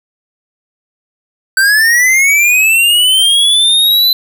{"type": "linear sweep", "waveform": "square", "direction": "up", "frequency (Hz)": [1533, 4044], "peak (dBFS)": -7, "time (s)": [1.57, 4.13], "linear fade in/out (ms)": 2, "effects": []}